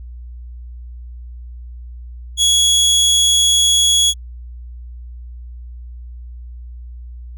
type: tone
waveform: 25% pulse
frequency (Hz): 3348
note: G#7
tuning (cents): +13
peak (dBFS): -7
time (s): 2.37-4.14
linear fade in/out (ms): 50
effects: added 60 Hz sine -30 dBFS peak until 7.37 s